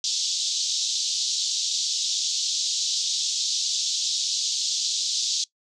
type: band-pass noise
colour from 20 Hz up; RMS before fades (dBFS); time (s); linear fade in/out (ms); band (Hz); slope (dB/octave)
pink; -26; 0.04-5.44; 2; 3500 to 7000; 48
effects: noise-tail reverb RT60 0.1 s tail -20 dB re dry